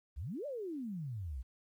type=exponential two-way sweep; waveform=sine; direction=up then down; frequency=57 to 609 to 57 Hz; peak=-38 dBFS; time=0.16-1.43 s; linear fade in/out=20 ms; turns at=0.46 s; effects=12-bit